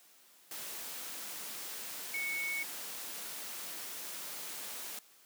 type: tone in noise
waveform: sine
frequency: 2216 Hz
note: C#7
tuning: 1 cent flat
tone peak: -34 dBFS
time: 2.14-2.63 s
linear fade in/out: 2 ms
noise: white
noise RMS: -43 dBFS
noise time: 0.51-4.99 s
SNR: +6 dB
effects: white hiss -62 dBFS RMS until 5.25 s + high-pass 200 Hz 12 dB/octave